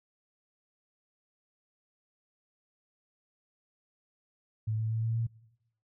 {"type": "tone with pitch steps", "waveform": "sine", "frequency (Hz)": [109.3, 110.7, 112.11, 113.55, 115], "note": ["A2", "A2", "A2", "A#2", "A#2"], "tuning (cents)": [-11, 11, 33, -45, -23], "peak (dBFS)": -28, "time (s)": [4.67, 5.27], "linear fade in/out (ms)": 10, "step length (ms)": 120, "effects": ["noise-tail reverb RT60 0.9 s tail -21 dB re dry"]}